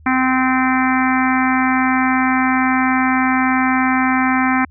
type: harmonic tone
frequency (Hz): 258.8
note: C4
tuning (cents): -19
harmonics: 1 / 3 / 4 / 5 / 6 / 7 / 8 / 9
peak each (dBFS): -16 / -21 / -22 / -23 / -24 / -24 / -25 / -26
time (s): 0.06-4.65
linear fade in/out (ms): 5
effects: added 78 Hz sine -41 dBFS peak until 4.7 s